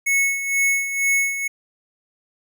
square tone with tremolo, 2200 Hz, C#7, 14 cents flat, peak -16 dBFS, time 0.06-1.48 s, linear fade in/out 10 ms, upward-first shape sine, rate 2.1 Hz, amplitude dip 65%, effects none

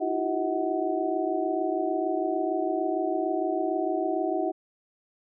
sine tone cluster, 317 / 343.6 / 381.3 / 640 / 744 Hz, D#4 / F4 / G4 / D#5 / F#5, +32 / -28 / -48 / +49 / +9 cents, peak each -31 dBFS, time 0-4.52 s, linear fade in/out 20 ms, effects none

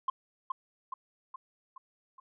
sine tone with echo, 1055 Hz, C6, 14 cents sharp, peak -24 dBFS, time 0.08-0.1 s, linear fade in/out 5 ms, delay 420 ms, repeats 5, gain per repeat -5 dB, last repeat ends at 2.2 s, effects tanh soft clip ceiling -24 dBFS

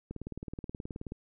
click train, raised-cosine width 3 ms, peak -26 dBFS, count 20, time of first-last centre 0.11-1.121 s, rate 18.8 Hz, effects none

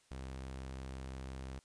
sawtooth tone, 65.8 Hz, C2, 10 cents sharp, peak -39 dBFS, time 0.11-1.59 s, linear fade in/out 0 ms, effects white hiss -70 dBFS RMS until 1.64 s + resampled to 22050 Hz

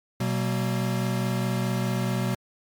square tone cluster, 124.6 / 189.2 / 234.2 Hz, B2 / F#3 / A#3, +16 / +39 / +8 cents, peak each -27 / -29 / -33 dBFS, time 0.2-2.35 s, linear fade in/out 5 ms, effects MP3 96 kbps

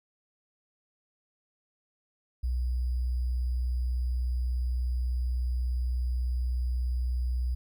sine tone with sample-and-hold, 61.74 Hz, B1, in tune, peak -26 dBFS, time 2.43-7.55 s, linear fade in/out 10 ms, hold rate 4900 Hz, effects none

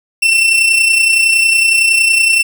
40% pulse tone with amplitude modulation, 2695 Hz, E7, 38 cents sharp, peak -5 dBFS, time 0.22-2.43 s, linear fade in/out 10 ms, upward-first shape sine, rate 30.8 Hz, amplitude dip 45%, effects none

